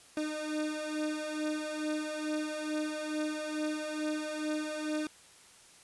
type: beating tone pair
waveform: 30% pulse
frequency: 304.2 / 306.5 Hz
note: D#4 / D#4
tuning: -39 / -26 cents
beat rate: 2.3 Hz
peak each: -35 / -32 dBFS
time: 0.17-5.07 s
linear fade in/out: 2 ms
effects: white hiss -57 dBFS RMS until 5.83 s + resampled to 24000 Hz